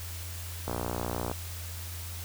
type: click train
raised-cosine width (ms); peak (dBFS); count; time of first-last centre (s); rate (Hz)
1; -18; 39; 0.68-1.314; 59.9
effects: added 86 Hz sine -38 dBFS peak until 2.24 s + white hiss -43 dBFS RMS until 2.24 s